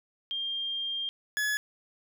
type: tone pair in turn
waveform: sine / 40% pulse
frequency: 3200 / 1698.8 Hz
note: G7 / G#6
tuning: +35 / +39 cents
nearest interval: major seventh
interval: 1096 cents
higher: first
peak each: -30 / -26 dBFS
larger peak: second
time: 0.31-1.09 / 1.37-1.57 s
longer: first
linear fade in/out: 0 ms
effects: none